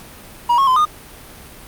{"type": "tone with pitch steps", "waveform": "triangle", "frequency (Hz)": [957, 1090, 1026, 1223], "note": ["A#5", "C#6", "C6", "D#6"], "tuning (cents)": [45, -29, -34, -30], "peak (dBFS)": -9, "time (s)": [0.49, 0.854], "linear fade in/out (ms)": 10, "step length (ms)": 91, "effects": ["pink hiss -39 dBFS RMS until 1.67 s", "Opus 48 kbps"]}